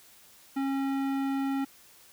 sine tone with tanh clipping, 272.4 Hz, C#4, 30 cents flat, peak -29 dBFS, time 0.56-1.65 s, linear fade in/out 10 ms, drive 17 dB, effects white hiss -56 dBFS RMS until 2.12 s

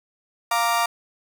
35% pulse chord, Bb major, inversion second, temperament equal, 698.5 / 932.3 / 1174.7 Hz, F5 / Bb5 / D6, 0 / 0 / 0 cents, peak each -22 dBFS, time 0.51-0.86 s, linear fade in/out 5 ms, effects none

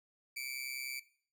sawtooth tone with amplitude modulation, 2320 Hz, D7, 22 cents flat, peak -32 dBFS, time 0.36-1 s, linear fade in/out 10 ms, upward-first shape sine, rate 130 Hz, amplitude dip 75%, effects noise-tail reverb RT60 0.5 s tail -18 dB re dry

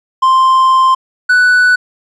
triangle tone pair in turn, 1046.5 / 1486.2 Hz, C6 / F#6, 0 / +7 cents, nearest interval tritone, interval 607 cents, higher second, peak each -4 dBFS, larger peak neither, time 0.22-0.95 / 1.29-1.76 s, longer first, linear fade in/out 10 ms, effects resampled to 24000 Hz

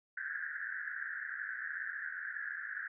pink band-pass noise, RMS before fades -41 dBFS, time 0.17-2.88 s, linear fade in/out 5 ms, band 1500 to 1800 Hz, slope 96 dB/octave, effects none

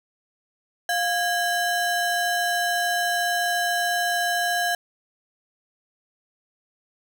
square ring-modulated tone, 1174.7 Hz, D6, in tune, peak -19 dBFS, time 0.89-4.75 s, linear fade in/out 2 ms, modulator 472 Hz, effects none

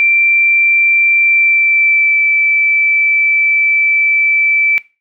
sine tone with pitch glide, 2353 to 2321 Hz, D7 to D7, +3 to -21 cents, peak -8 dBFS, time 0-4.78 s, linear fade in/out 0 ms, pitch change -24 cents, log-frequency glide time 1.19-2.19 s, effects noise-tail reverb RT60 0.3 s tail -21 dB re dry

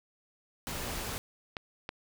pink noise, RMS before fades -37 dBFS, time 0.67-1.18 s, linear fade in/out 0 ms
clicks, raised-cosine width 0.3 ms, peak -20 dBFS, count 2, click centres 1.568 / 1.891 s
effects none

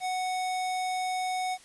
square tone, 740 Hz, F#5, in tune, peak -29 dBFS, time 0-1.58 s, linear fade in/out 50 ms, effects white hiss -54 dBFS RMS until 1.64 s + resampled to 24000 Hz

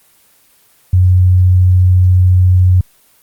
sine tone, 91.4 Hz, F#2, 21 cents flat, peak -5 dBFS, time 0.93-2.81 s, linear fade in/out 5 ms, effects white hiss -50 dBFS RMS until 3.22 s + Opus 24 kbps

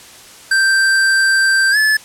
square tone with pitch glide, 1568 to 1729.8 Hz, G6 to A6, 0 to -30 cents, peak -11 dBFS, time 0.51-1.97 s, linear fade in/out 5 ms, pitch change +170 cents, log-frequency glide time 1.71-1.77 s, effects white hiss -39 dBFS RMS until 2.04 s + low-pass 10000 Hz 12 dB/octave

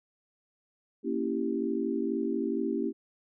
sine chord, A# diminished seventh, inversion none, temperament equal, 233.1 / 277.2 / 329.6 / 392 Hz, A#3 / C#4 / E4 / G4, 0 / 0 / 0 / 0 cents, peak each -33 dBFS, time 1.03-2.93 s, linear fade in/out 50 ms, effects none

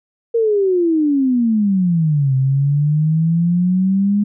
sine exponential two-way sweep, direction down then up, 470 to 130.81 to 207.8 Hz, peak -12 dBFS, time 0.34-4.24 s, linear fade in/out 10 ms, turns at 2.35 s, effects none

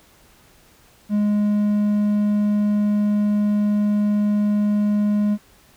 triangle tone, 207.7 Hz, G#3, in tune, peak -14 dBFS, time 1.09-5.38 s, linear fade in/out 50 ms, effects pink hiss -53 dBFS RMS until 5.76 s

